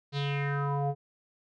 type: tone with low-pass filter sweep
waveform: square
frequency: 141.8 Hz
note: C#3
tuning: 40 cents sharp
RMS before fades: -30 dBFS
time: 0.12-0.95 s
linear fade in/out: 50 ms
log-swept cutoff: 4300 to 590 Hz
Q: 4.5
effects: none